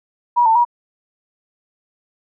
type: tone with pitch steps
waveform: sine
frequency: 962 / 894 / 958 Hz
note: B5 / A5 / A#5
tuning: -46 / +27 / +47 cents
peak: -10 dBFS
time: 0.36-0.651 s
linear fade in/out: 20 ms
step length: 97 ms
effects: none

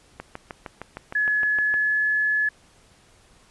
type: click train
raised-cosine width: 0.5 ms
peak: -18 dBFS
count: 11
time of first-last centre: 0.2-1.741 s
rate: 6.49 Hz
type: tone with pitch glide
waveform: sine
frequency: 1700 to 1710.8 Hz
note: G#6 to A6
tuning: +40 to -49 cents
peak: -19 dBFS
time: 1.15-2.49 s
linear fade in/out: 5 ms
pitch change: +11 cents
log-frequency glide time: 1.35-2 s
effects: pink hiss -56 dBFS RMS until 3.5 s + resampled to 24000 Hz

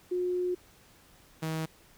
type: tone pair in turn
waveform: sine / sawtooth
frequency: 360 / 159.44 Hz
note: F#4 / D#3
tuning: -47 / +43 cents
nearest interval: octave + major second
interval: 1410 cents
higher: first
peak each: -27 dBFS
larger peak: neither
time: 0.11-0.55 / 1.42-1.66 s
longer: first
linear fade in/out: 10 ms
effects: pink hiss -59 dBFS RMS until 1.97 s

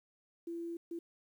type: tone bursts at uneven times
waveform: sine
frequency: 338.1 Hz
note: E4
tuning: 44 cents sharp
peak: -38 dBFS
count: 2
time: 0.47-0.77 / 0.91-0.99 s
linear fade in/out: 5 ms
effects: 11-bit

